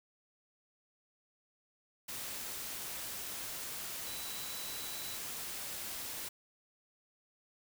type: tone in noise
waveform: sine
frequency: 3951 Hz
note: B7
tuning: in tune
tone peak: -48 dBFS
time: 4.06-5.17 s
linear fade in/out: 10 ms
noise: white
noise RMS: -42 dBFS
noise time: 2.08-6.29 s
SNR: -9 dB
effects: none